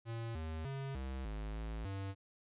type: tone with pitch steps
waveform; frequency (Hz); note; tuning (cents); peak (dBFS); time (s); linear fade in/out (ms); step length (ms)
square; 115 / 79.6 / 136.3 / 65.9 / 52.5 / 54.8 / 97.6; A#2 / D#2 / C#3 / C2 / G#1 / A1 / G2; -23 / +40 / -29 / +13 / +19 / -6 / -7; -40; 0.05-2.15; 50; 300
effects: resampled to 8000 Hz